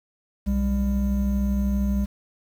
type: tone pair together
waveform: triangle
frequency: 62.4 / 200 Hz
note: B1 / G3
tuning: +19 / +35 cents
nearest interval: octave + minor sixth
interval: 2016 cents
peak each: -21 dBFS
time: 0.46-2.06 s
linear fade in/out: 20 ms
effects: 8-bit